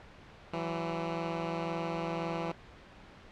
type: tone pair together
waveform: 10% pulse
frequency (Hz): 166.91 / 188.8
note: E3 / F#3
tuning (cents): +22 / +35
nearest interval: major second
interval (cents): 213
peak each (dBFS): -25 / -32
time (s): 0.53-2.52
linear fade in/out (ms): 5
effects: pink hiss -53 dBFS RMS until 3.31 s + low-pass 3000 Hz 12 dB/octave